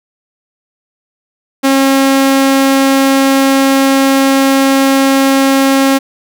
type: tone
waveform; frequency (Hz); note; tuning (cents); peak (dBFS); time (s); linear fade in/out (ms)
sawtooth; 270.9; C#4; -40; -3; 1.63-5.99; 20
effects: none